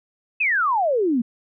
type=exponential sweep; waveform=sine; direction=down; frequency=2655 to 221.3 Hz; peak=-17 dBFS; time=0.4-1.22 s; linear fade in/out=10 ms; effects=none

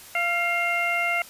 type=harmonic tone with a mistuned harmonic; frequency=689 Hz; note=F5; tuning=24 cents flat; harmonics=1 / 2 / 3 / 4; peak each=-28 / -30 / -24 / -30 dBFS; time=0.15-1.22 s; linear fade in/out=2 ms; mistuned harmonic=3; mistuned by=+47 cents; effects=white hiss -45 dBFS RMS until 1.29 s + resampled to 32000 Hz

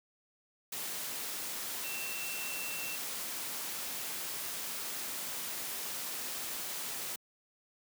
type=tone in noise; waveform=sine; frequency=2695 Hz; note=E7; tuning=38 cents sharp; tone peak=-41 dBFS; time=1.84-2.96 s; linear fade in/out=5 ms; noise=white; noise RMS=-39 dBFS; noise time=0.72-7.16 s; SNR=-5 dB; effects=high-pass 150 Hz 12 dB/octave

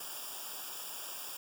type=noise with comb filter; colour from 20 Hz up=white; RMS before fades=-43 dBFS; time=0-1.37 s; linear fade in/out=5 ms; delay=0.48 ms; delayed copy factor=-0.95; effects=none

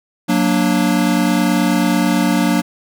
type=chord; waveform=square; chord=Gb augmented; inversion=none; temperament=equal with one note detuned; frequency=183.83 / 233.1 / 293.7 Hz; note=Gb3 / Bb3 / D4; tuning=-11 / 0 / 0 cents; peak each=-18 dBFS; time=0.28-2.62 s; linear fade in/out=20 ms; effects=none

